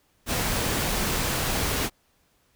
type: noise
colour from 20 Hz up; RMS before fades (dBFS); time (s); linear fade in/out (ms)
pink; -26; 0.26-1.9; 50
effects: pink hiss -66 dBFS RMS until 2.55 s